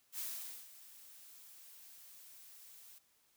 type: noise with ADSR envelope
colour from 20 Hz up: blue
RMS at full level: -41 dBFS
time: 0.12-2.99 s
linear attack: 69 ms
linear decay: 480 ms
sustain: -16 dB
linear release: 14 ms
effects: white hiss -73 dBFS RMS until 3.36 s